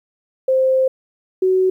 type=tone pair in turn; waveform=sine; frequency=523.3 / 374 Hz; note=C5 / F#4; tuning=0 / +19 cents; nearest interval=tritone; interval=581 cents; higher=first; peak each=-12 dBFS; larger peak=neither; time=0.48-0.88 / 1.42-1.7 s; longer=first; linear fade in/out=5 ms; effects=9-bit